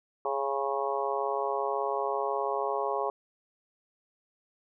harmonic tone with a mistuned harmonic, 138.3 Hz, C#3, 4 cents flat, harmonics 3 / 4 / 5 / 6 / 7 / 8, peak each -33 / -34 / -35 / -35 / -36 / -35 dBFS, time 0.25-3.1 s, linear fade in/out 2 ms, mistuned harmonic 8, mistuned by -20 cents, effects none

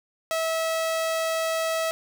sawtooth tone, 649 Hz, E5, 27 cents flat, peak -20 dBFS, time 0.31-1.91 s, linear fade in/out 0 ms, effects none

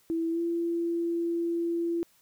sine tone with pitch glide, 329.6 to 338.7 Hz, E4 to E4, 0 to +47 cents, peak -26 dBFS, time 0.1-2.03 s, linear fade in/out 0 ms, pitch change +47 cents, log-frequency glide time 0.31-0.4 s, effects white hiss -64 dBFS RMS until 2.21 s

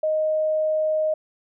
sine tone, 622.3 Hz, D#5, in tune, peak -19 dBFS, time 0.03-1.14 s, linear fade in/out 5 ms, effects none

